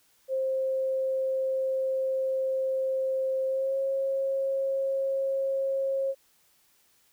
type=tone with pitch glide; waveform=sine; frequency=528 to 540.7 Hz; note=C5 to C#5; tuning=+16 to -43 cents; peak=-25 dBFS; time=0.28-6.15 s; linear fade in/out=50 ms; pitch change=+41 cents; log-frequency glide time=3.47-3.77 s; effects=white hiss -65 dBFS RMS until 7.12 s